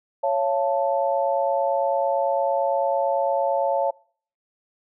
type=chord; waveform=sine; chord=Db augmented; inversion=none; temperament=equal with one note detuned; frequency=554.4 / 683.3 / 880 Hz; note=Db5 / F5 / A5; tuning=0 / -38 / 0 cents; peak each=-22 / -25 / -25 dBFS; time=0.23-3.91 s; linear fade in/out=10 ms; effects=noise-tail reverb RT60 0.5 s tail -24 dB re dry